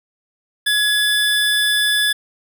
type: tone pair together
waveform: square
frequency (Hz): 1686 / 3477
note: G#6 / A7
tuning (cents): +26 / -21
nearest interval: octave + minor second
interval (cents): 1253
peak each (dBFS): -18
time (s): 0.66-2.13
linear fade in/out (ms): 10
effects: none